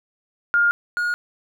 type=tone pair in turn; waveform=sine / triangle; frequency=1413 / 1436 Hz; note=F6 / F6; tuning=+20 / +48 cents; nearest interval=unison; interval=28 cents; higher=second; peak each=-14 / -18 dBFS; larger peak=first; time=0.54-0.71 / 0.97-1.14 s; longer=neither; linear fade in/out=0 ms; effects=none